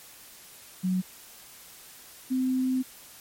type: tone pair in turn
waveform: sine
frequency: 185 / 258 Hz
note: F#3 / C4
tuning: 0 / -24 cents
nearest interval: tritone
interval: 576 cents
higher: second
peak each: -23 dBFS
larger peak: neither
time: 0.83-1.02 / 2.3-2.83 s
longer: second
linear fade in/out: 20 ms
effects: white hiss -49 dBFS RMS until 3.2 s + MP3 64 kbps